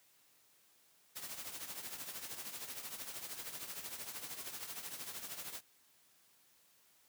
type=noise with tremolo; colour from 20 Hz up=white; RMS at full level=-43 dBFS; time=1.15-5.61 s; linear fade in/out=20 ms; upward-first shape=triangle; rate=13 Hz; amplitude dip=70%; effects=white hiss -69 dBFS RMS until 7.08 s + high-pass 80 Hz 12 dB/octave